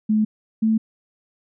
sine tone pair in turn, 215.2 / 220.7 Hz, A3 / A3, -38 / +5 cents, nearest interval unison, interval 43 cents, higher second, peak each -15 dBFS, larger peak neither, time 0.09-0.25 / 0.62-0.78 s, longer neither, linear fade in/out 10 ms, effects none

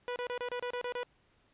sawtooth tone bursts, 490.4 Hz, B4, 12 cents flat, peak -30 dBFS, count 9, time 0.08-1.032 s, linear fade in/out 0 ms, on 80 ms, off 29 ms, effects pink hiss -69 dBFS RMS until 1.53 s + resampled to 8000 Hz

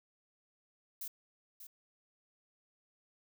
violet noise with echo, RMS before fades -42 dBFS, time 1.01-1.08 s, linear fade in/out 5 ms, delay 590 ms, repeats 1, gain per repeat -9 dB, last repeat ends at 1.67 s, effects none

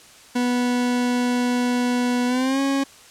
40% pulse tone with pitch glide, 245.7 to 274.2 Hz, B3 to C#4, -9 to -19 cents, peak -18 dBFS, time 0.35-2.84 s, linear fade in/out 10 ms, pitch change +190 cents, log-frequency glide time 2.27-2.6 s, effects white hiss -47 dBFS RMS until 3.1 s + low-pass 9000 Hz 12 dB/octave

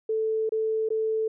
sine tone with dropouts, 440 Hz, A4, in tune, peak -23 dBFS, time 0.09-1.28 s, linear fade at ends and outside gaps 5 ms, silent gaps 0.493-0.52 / 0.889-0.903 s, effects none

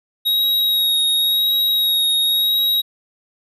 square tone with vibrato, 3787 Hz, A#7, 27 cents sharp, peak -15 dBFS, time 0.25-2.82 s, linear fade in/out 20 ms, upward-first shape sine, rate 0.93 Hz, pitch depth 18 cents each way, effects none

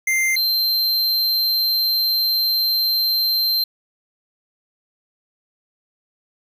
square tone pair in turn, 2093 / 4136 Hz, C7 / C8, 0 / -21 cents, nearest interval octave, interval 1179 cents, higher second, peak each -17 dBFS, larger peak neither, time 0.07-0.36 / 0.36-3.64 s, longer second, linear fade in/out 5 ms, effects none

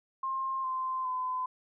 sine tone with pitch steps, 1062 / 1039.5 / 1017.6 Hz, C6 / C6 / C6, +25 / -12 / -48 cents, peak -30 dBFS, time 0.23-1.46 s, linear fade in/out 5 ms, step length 410 ms, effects none

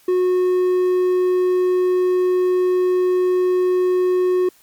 triangle tone, 364.8 Hz, F#4, 24 cents flat, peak -12 dBFS, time 0.08-4.49 s, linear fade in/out 5 ms, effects white hiss -53 dBFS RMS until 4.62 s + MP3 96 kbps

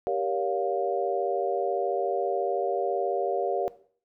sine chord, G half-diminished seventh, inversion none, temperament just, 392 / 470.4 / 564.5 / 705.6 Hz, G4 / Bb4 / Db5 / F5, 0 / +16 / +31 / +18 cents, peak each -30 dBFS, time 0.07-3.68 s, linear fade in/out 0 ms, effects noise-tail reverb RT60 0.5 s tail -17 dB re dry

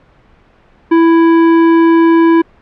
sine tone with tanh clipping, 331 Hz, E4, 7 cents sharp, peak -7 dBFS, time 0.91-2.42 s, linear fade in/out 10 ms, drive 17 dB, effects pink hiss -47 dBFS RMS until 2.61 s + low-pass 2000 Hz 12 dB/octave

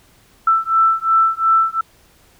sine beating tone pair, 1327 / 1329.8 Hz, E6 / E6, +11 / +15 cents, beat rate 2.8 Hz, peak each -15 dBFS, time 0.47-1.81 s, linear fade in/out 5 ms, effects pink hiss -52 dBFS RMS until 2.39 s

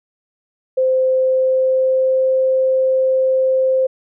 sine tone with pitch glide, 519 to 522.9 Hz, C5 to C5, -14 to -1 cents, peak -12 dBFS, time 0.77-3.87 s, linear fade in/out 10 ms, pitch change +13 cents, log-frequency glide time 1.05-2.29 s, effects none

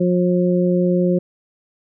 harmonic tone, 178.9 Hz, F3, 42 cents sharp, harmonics 1 / 2 / 3, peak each -16 / -19 / -21 dBFS, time 0-1.19 s, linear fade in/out 10 ms, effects none

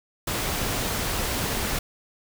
pink noise, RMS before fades -27 dBFS, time 0.27-1.79 s, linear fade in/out 5 ms, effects none

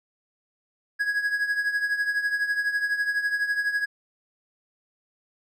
triangle tone with tremolo, 1661.2 Hz, G#6, in tune, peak -18 dBFS, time 0.99-3.86 s, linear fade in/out 20 ms, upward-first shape triangle, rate 12 Hz, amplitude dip 75%, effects none

